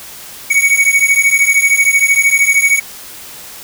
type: beating tone pair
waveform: square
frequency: 2231 / 2244 Hz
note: C#7 / C#7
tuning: +11 / +21 cents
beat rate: 13 Hz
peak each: -12 dBFS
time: 0.5-2.8 s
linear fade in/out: 10 ms
effects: white hiss -32 dBFS RMS until 3.63 s